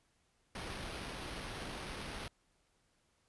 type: noise with sample-and-hold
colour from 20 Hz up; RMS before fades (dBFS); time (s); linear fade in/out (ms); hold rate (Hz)
pink; -44; 0.55-2.28; 2; 7350
effects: pink hiss -75 dBFS RMS until 3.28 s + resampled to 24000 Hz